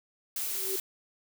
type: noise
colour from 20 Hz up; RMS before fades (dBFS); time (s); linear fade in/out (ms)
blue; -33; 0.36-0.8; 2
type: tone with exponential growth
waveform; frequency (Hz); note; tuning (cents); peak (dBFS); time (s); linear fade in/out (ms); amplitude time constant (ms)
sine; 384.7; G4; -33; -30; 0.38-0.76; 5; 81
effects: none